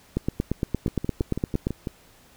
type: two click trains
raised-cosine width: 3 ms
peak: -10 / -15 dBFS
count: 14 / 7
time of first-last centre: 0.17-1.669 / 0.88-1.872 s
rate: 8.67 / 6.05 Hz
effects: pink hiss -55 dBFS RMS until 2.36 s